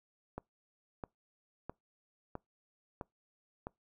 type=click train; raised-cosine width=1 ms; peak=-26 dBFS; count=6; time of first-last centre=0.38-3.669 s; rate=1.52 Hz; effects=noise-tail reverb RT60 0.2 s tail -26 dB re dry